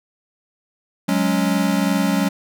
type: chord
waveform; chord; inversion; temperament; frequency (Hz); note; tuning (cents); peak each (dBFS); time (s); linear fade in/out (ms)
square; F# suspended second; none; equal; 185 / 207.7 / 277.2; F#3 / G#3 / C#4; 0 / 0 / 0; -21 / -22 / -22; 1.08-2.29; 10
effects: none